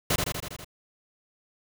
pink noise with echo, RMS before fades -24 dBFS, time 0.1-0.16 s, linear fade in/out 5 ms, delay 81 ms, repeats 6, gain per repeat -3 dB, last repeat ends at 0.646 s, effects none

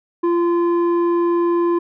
square tone with low-pass filter, 344.1 Hz, F4, 26 cents flat, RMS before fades -17 dBFS, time 0.23-1.79 s, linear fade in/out 10 ms, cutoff 830 Hz, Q 2, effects none

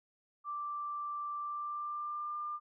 sine tone with pitch glide, 1174.7 to 1197.3 Hz, D6 to D6, 0 to +33 cents, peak -36 dBFS, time 0.44-2.6 s, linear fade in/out 50 ms, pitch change +33 cents, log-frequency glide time 1.38-2.37 s, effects none

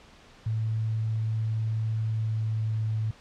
sine tone with pitch glide, 110.5 to 109.55 Hz, A2 to A2, +8 to -7 cents, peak -25 dBFS, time 0.46-3.11 s, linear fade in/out 5 ms, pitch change -15 cents, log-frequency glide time 1.99-2.92 s, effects pink hiss -53 dBFS RMS until 3.2 s + low-pass 5000 Hz 12 dB/octave

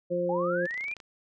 harmonic tone, 175.9 Hz, F3, 13 cents sharp, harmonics 1 / 2 / 3, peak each -34 / -32 / -27 dBFS, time 0.1-0.67 s, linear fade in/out 20 ms
sine linear sweep, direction up, 780 to 2449 Hz, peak -31 dBFS, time 0.29-0.94 s, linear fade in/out 5 ms
clicks, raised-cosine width 0.2 ms, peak -29 dBFS, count 10, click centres 0.656 / 0.709 / 0.742 / 0.777 / 0.809 / 0.841 / 0.883 / 0.914 / 0.967 / 1.002 s
effects none

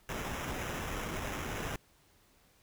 pink noise with sample-and-hold, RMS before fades -38 dBFS, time 0.09-1.76 s, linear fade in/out 2 ms, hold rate 4410 Hz, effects pink hiss -66 dBFS RMS until 2.62 s

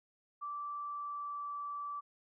sine tone with pitch glide, 1166 to 1159.3 Hz, D6 to D6, -13 to -23 cents, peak -38 dBFS, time 0.41-2.01 s, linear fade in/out 20 ms, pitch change -10 cents, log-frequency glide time 0.81-1.54 s, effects none

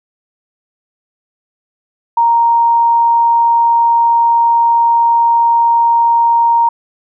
sine tone, 932.3 Hz, A#5, in tune, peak -7 dBFS, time 2.17-6.69 s, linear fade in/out 5 ms, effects none

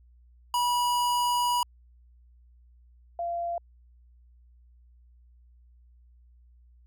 square / sine tone pair in turn, 972 / 687.3 Hz, B5 / F5, -28 / -28 cents, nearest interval tritone, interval 600 cents, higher first, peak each -24 / -28 dBFS, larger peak first, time 0.54-1.63 / 3.19-3.58 s, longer first, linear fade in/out 2 ms, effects added 60 Hz sine -54 dBFS peak until 6.86 s

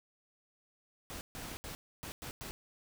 pink noise bursts at uneven times, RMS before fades -44 dBFS, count 6, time 1.1-1.21 / 1.35-1.57 / 1.64-1.75 / 2.03-2.12 / 2.22-2.31 / 2.41-2.51 s, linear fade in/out 0 ms, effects none

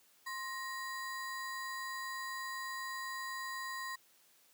square ring-modulated tone, 1464 Hz, F#6, 19 cents flat, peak -37 dBFS, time 0.26-3.96 s, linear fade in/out 10 ms, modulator 412 Hz, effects white hiss -67 dBFS RMS until 4.53 s + high-pass 150 Hz 12 dB/octave

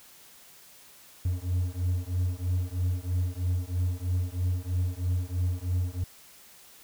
triangle beating tone pair, 88.5 / 91.6 Hz, F2 / F#2, +23 / -17 cents, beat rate 3.1 Hz, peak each -27 dBFS, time 1.25-6.04 s, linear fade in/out 5 ms, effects white hiss -53 dBFS RMS until 6.83 s

